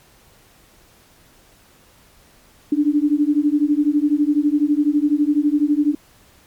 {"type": "beating tone pair", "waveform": "sine", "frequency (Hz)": [288.8, 300.8], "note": ["D4", "D4"], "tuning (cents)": [-29, 42], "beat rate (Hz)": 12, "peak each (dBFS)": -17, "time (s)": [2.72, 5.95], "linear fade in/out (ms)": 5, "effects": ["pink hiss -52 dBFS RMS until 6.46 s", "MP3 96 kbps"]}